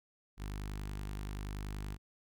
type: tone with notch filter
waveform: sawtooth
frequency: 50.5 Hz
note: G#1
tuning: 48 cents flat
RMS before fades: -41 dBFS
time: 0.37-1.98 s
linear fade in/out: 50 ms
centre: 550 Hz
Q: 1.4
effects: none